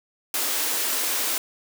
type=high-pass noise; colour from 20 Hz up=white; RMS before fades=-25 dBFS; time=0.34-1.38 s; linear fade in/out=2 ms; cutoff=250 Hz; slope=48 dB/octave; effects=none